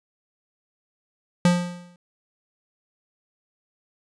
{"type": "tone with exponential decay", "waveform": "square", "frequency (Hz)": 176.2, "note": "F3", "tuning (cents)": 16, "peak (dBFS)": -13, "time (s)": [1.45, 1.96], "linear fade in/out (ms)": 2, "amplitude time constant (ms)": 110, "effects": ["resampled to 22050 Hz"]}